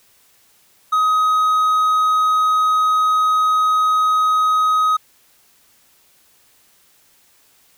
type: tone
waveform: triangle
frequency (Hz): 1260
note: D#6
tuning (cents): +21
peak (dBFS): -11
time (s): 0.92-4.97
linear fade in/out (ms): 10
effects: white hiss -55 dBFS RMS until 7.77 s